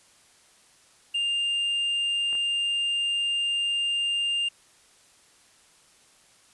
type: tone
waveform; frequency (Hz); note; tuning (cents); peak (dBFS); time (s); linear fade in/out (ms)
triangle; 2802; F7; +5; -22; 1.14-4.49; 10
type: clicks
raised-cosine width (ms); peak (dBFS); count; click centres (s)
0.5; -30; 2; 2.329 / 2.352
effects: white hiss -58 dBFS RMS until 6.53 s + resampled to 24000 Hz